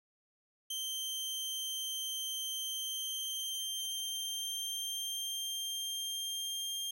sawtooth tone with pitch glide, 3132 to 3198 Hz, G7 to G7, -2 to +34 cents, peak -33 dBFS, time 0.7-6.91 s, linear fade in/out 5 ms, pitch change +36 cents, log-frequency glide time 2.53-6.8 s, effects none

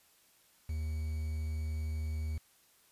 triangle tone with quantisation, 77.78 Hz, D#2, in tune, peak -31 dBFS, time 0.69-2.38 s, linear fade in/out 5 ms, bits 9, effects white hiss -66 dBFS RMS until 2.91 s + resampled to 32000 Hz

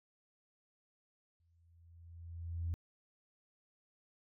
sine tone with exponential growth, 84.4 Hz, E2, 41 cents sharp, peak -32 dBFS, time 1.4-2.74 s, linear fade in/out 0 ms, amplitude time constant 290 ms, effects tanh soft clip ceiling -29 dBFS

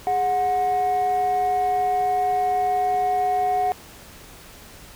sine tone pair together, 412.7 / 734 Hz, G#4 / F#5, -11 / -14 cents, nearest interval minor seventh, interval 997 cents, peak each -26 / -17 dBFS, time 0.07-3.72 s, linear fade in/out 0 ms, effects tanh soft clip ceiling -16 dBFS + pink hiss -44 dBFS RMS until 4.95 s

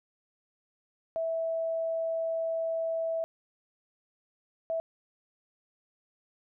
sine tone bursts at uneven times, 655 Hz, E5, 11 cents flat, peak -28 dBFS, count 2, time 1.16-3.24 / 4.7-4.8 s, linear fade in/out 0 ms, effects none

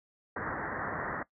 white low-pass noise, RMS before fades -36 dBFS, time 0.36-1.23 s, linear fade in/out 5 ms, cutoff 1900 Hz, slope 96 dB/octave, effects noise-tail reverb RT60 0.1 s tail -19 dB re dry + high-pass 60 Hz 12 dB/octave

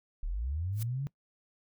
sine linear sweep, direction up, 32.92 to 144.8 Hz, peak -31 dBFS, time 0.23-1.07 s, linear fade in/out 0 ms
blue noise with exponential growth, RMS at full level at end -37 dBFS, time 0.72-0.83 s, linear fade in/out 5 ms, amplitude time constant 23 ms
effects noise-tail reverb RT60 0.1 s tail -22 dB re dry

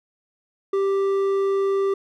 sine tone with hard clipping, 392 Hz, G4, in tune, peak -20 dBFS, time 0.73-1.94 s, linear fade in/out 5 ms, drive 6 dB, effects none

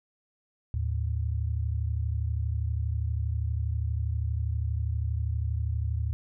sine tone pair together, 76.15 / 108.6 Hz, D#2 / A2, -37 / -22 cents, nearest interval tritone, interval 615 cents, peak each -28 / -30 dBFS, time 0.74-6.13 s, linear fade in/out 0 ms, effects none

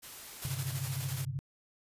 white noise, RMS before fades -47 dBFS, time 0.02-0.54 s, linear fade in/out 20 ms
white noise with tremolo, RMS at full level -40 dBFS, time 0.42-1.25 s, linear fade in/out 2 ms, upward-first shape square, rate 12 Hz, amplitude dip 35%
sine chord, G suspended fourth, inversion none, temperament equal with one note detuned, 98 / 130.81 / 143.89 Hz, G2 / C3 / D3, 0 / 0 / -35 cents, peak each -42 / -36 / -39 dBFS, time 0.45-1.39 s, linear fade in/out 0 ms
effects resampled to 32000 Hz

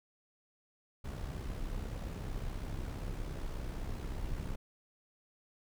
brown noise with amplitude modulation, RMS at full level -37 dBFS, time 1.04-4.56 s, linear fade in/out 10 ms, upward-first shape sine, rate 65.3 Hz, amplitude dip 50%, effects none

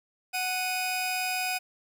sawtooth tone pair together, 740 / 2489 Hz, F#5 / D#7, 0 / 0 cents, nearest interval octave + major sixth, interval 2100 cents, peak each -27 dBFS, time 0.33-1.59 s, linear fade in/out 20 ms, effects none

